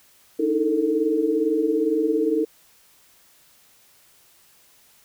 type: tone cluster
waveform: sine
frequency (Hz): 296.9 / 319.1 / 431.4 / 448.9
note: D4 / D#4 / A4 / A4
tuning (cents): +19 / +44 / -34 / +35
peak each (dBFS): -28 / -22 / -29 / -22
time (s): 0.39-2.45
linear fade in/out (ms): 10
effects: white hiss -56 dBFS RMS until 5.04 s